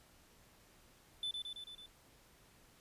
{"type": "tone with echo", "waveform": "triangle", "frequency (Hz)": 3511, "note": "A7", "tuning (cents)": -4, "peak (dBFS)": -35, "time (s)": [1.23, 1.31], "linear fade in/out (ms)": 2, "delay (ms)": 110, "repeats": 5, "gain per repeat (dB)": -3, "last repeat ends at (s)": 1.86, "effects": ["pink hiss -65 dBFS RMS until 2.8 s", "resampled to 32000 Hz"]}